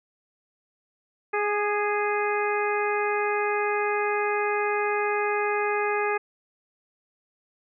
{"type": "harmonic tone with a mistuned harmonic", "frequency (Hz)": 415.3, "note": "G#4", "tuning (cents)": 0, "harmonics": [1, 2, 3, 4, 5, 6], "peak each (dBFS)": [-26, -29, -31, -32, -33, -34], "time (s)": [1.33, 6.18], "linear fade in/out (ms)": 10, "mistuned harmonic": 3, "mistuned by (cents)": -21, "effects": []}